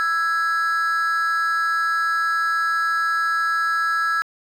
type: tone pair together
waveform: triangle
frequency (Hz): 1326.9 / 1661.2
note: E6 / G#6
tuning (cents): +11 / 0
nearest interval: major third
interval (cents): 389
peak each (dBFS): -18 / -19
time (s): 0-4.22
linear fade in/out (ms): 0
effects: tanh soft clip ceiling -12 dBFS + 9-bit